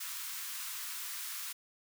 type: high-pass noise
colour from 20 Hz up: white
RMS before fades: -41 dBFS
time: 0-1.53 s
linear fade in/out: 10 ms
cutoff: 1000 Hz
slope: 48 dB/octave
effects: none